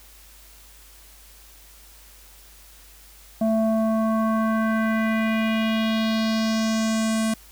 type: tone with low-pass filter sweep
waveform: square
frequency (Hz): 221.4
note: A3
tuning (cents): +11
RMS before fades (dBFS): -22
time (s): 3.41-7.34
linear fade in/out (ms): 5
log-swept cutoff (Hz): 620 to 9600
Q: 2.5
effects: added 50 Hz sine -50 dBFS peak until 7.51 s + white hiss -50 dBFS RMS until 7.51 s